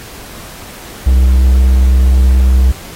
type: tone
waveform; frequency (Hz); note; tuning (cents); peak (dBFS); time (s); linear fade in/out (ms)
triangle; 64.2; C2; -32; -3; 1.06-2.72; 10
effects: pink hiss -32 dBFS RMS until 2.95 s + AAC 48 kbps